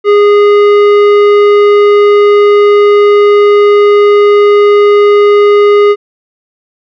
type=tone with tanh clipping; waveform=sine; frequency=411.5 Hz; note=G#4; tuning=16 cents flat; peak=-4 dBFS; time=0.04-5.96 s; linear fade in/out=50 ms; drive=13 dB; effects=none